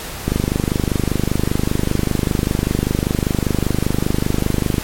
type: click train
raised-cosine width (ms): 3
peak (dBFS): -3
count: 114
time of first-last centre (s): 0.28-4.782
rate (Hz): 25.1
effects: pink hiss -29 dBFS RMS until 4.83 s + MP3 64 kbps